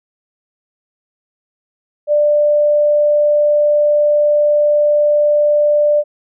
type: tone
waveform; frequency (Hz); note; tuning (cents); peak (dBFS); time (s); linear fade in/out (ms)
sine; 592; D5; +14; -9; 2.07-6.04; 50
effects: none